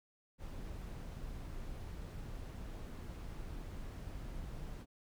brown noise, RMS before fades -45 dBFS, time 0.38-4.86 s, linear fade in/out 50 ms, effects none

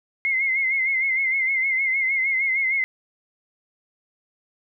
sine tone with vibrato, 2117 Hz, C7, 20 cents sharp, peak -19 dBFS, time 0.25-2.84 s, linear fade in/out 0 ms, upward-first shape sine, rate 6.5 Hz, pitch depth 61 cents each way, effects none

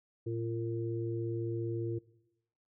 harmonic tone, 114.7 Hz, A#2, 28 cents flat, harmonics 1 / 3 / 4, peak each -36 / -36 / -42 dBFS, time 0.26-1.99 s, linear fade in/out 10 ms, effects noise-tail reverb RT60 0.9 s tail -20 dB re dry

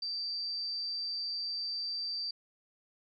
sine tone with amplitude modulation, 4674 Hz, D8, 9 cents flat, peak -32 dBFS, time 0.02-2.31 s, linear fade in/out 5 ms, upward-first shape sine, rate 173 Hz, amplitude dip 35%, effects none

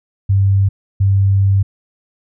sine tone pair in turn, 98 / 98 Hz, G2 / G2, 0 / 0 cents, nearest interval unison, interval 0 cents, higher neither, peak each -9 dBFS, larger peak neither, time 0.29-0.69 / 1-1.63 s, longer second, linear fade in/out 10 ms, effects none

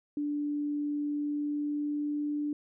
sine tone with pitch glide, 292.8 to 294.7 Hz, D4 to D4, -5 to +6 cents, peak -29 dBFS, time 0.17-2.53 s, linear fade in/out 2 ms, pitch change +11 cents, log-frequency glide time 1.04-2.36 s, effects none

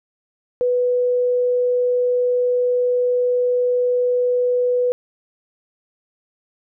sine tone, 493.9 Hz, B4, in tune, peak -15 dBFS, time 0.61-4.92 s, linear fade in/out 0 ms, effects none

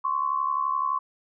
sine tone pair together, 1046.5 / 1118.2 Hz, C6 / C#6, 0 / +15 cents, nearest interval minor second, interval 115 cents, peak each -26 dBFS, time 0.04-0.99 s, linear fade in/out 10 ms, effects none

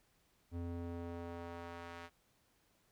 square tone with band-pass filter sweep, 85.5 Hz, F2, 36 cents flat, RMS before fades -45 dBFS, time 0.51-2.1 s, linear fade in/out 50 ms, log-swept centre 190 to 1700 Hz, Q 0.73, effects pink hiss -74 dBFS RMS until 2.91 s

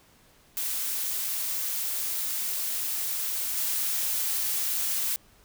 blue noise with level steps, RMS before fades -30 / -28 dBFS, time 0.57-5.16 s, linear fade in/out 0 ms, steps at 3.57 s, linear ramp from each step 5 ms, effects pink hiss -59 dBFS RMS until 5.44 s

